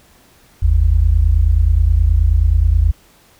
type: tone pair together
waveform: sine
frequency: 50.08 / 79.5 Hz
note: G1 / D#2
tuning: +38 / +38 cents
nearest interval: minor sixth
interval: 800 cents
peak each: -12 dBFS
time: 0.62-2.92 s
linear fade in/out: 10 ms
effects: pink hiss -50 dBFS RMS until 3.39 s